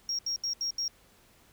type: tone bursts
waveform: sine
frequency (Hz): 5588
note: F8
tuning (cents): 0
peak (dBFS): -27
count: 5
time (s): 0.09-0.88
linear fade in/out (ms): 2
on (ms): 98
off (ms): 75
effects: tanh soft clip ceiling -26 dBFS + pink hiss -61 dBFS RMS until 1.52 s